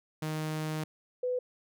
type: tone pair in turn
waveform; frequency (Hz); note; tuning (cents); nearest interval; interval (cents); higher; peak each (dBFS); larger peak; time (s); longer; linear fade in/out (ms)
sawtooth / sine; 155.56 / 499.5; D#3 / B4; 0 / +20; octave + minor sixth; 2020; second; -28; neither; 0.22-0.84 / 1.23-1.39; first; 5
effects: none